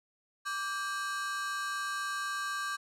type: ring-modulated tone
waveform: 45% pulse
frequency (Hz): 1377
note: F6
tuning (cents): -25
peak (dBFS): -30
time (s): 0.45-2.77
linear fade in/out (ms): 20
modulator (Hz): 212
effects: low-pass 11000 Hz 12 dB/octave